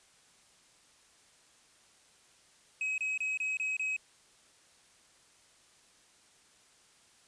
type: tone bursts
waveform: triangle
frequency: 2546 Hz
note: D#7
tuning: 39 cents sharp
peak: -29 dBFS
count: 6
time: 2.81-3.965 s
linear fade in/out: 2 ms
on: 170 ms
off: 27 ms
effects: white hiss -63 dBFS RMS until 7.27 s + resampled to 22050 Hz